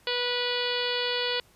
harmonic tone, 489.5 Hz, B4, 15 cents flat, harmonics 1 / 2 / 3 / 4 / 5 / 6 / 7 / 8 / 9 / 10, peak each -31 / -37 / -36 / -37 / -37 / -33 / -34 / -39 / -34 / -45 dBFS, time 0.07-1.4 s, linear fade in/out 2 ms, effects pink hiss -60 dBFS RMS until 1.55 s + resampled to 32000 Hz

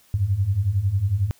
sine beating tone pair, 91.2 / 102.2 Hz, F#2 / G#2, -24 / -27 cents, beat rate 11 Hz, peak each -24 / -20 dBFS, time 0.14-1.31 s, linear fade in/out 0 ms, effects white hiss -57 dBFS RMS until 1.39 s

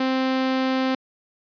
sawtooth tone, 261.6 Hz, C4, in tune, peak -16 dBFS, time 0-0.95 s, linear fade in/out 5 ms, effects resampled to 11025 Hz

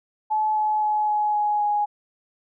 sine tone with pitch steps, 860 / 854.1 / 848.2 / 842.3 / 836.5 / 830.7 Hz, A5 / G#5 / G#5 / G#5 / G#5 / G#5, -40 / +48 / +36 / +24 / +12 / 0 cents, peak -19 dBFS, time 0.3-1.86 s, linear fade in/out 20 ms, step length 260 ms, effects none

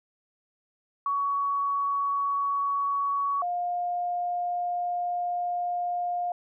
sine tone pair in turn, 1123 / 707.4 Hz, C#6 / F5, +22 / +22 cents, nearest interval minor sixth, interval 800 cents, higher first, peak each -24 / -26 dBFS, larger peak first, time 1.06-3.42 / 3.42-6.32 s, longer second, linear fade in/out 2 ms, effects none

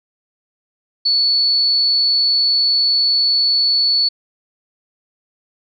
sine tone, 4435 Hz, C#8, in tune, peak -12 dBFS, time 1.05-4.09 s, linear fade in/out 10 ms, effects none

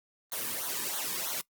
white noise with flanger, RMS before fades -34 dBFS, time 0.32-1.41 s, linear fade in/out 0 ms, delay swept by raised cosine 0.39 to 1.49 ms, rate 3.1 Hz, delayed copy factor -1, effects noise-tail reverb RT60 0.1 s tail -21 dB re dry + Opus 24 kbps

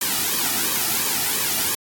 white noise with flanger, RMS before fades -22 dBFS, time 0.01-1.75 s, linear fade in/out 5 ms, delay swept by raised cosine 1.4 to 1.92 ms, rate 2.9 Hz, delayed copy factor -0.75, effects AAC 64 kbps

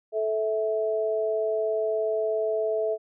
sine tone pair together, 436.2 / 653.1 Hz, A4 / E5, -15 / -16 cents, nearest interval perfect fifth, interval 699 cents, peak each -26 / -26 dBFS, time 0.12-2.98 s, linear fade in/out 50 ms, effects none

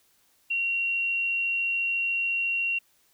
sine tone, 2747 Hz, F7, 29 cents flat, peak -24 dBFS, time 0.5-2.79 s, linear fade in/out 10 ms, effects white hiss -65 dBFS RMS until 3.13 s

